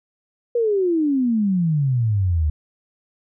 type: exponential sweep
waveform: sine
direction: down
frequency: 486.9 to 73.42 Hz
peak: -16 dBFS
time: 0.55-2.5 s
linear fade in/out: 5 ms
effects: none